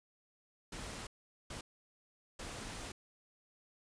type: noise bursts at uneven times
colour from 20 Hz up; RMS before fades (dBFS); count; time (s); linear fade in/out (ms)
pink; -45; 3; 0.72-1.07 / 1.5-1.61 / 2.39-2.92; 5
effects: resampled to 22050 Hz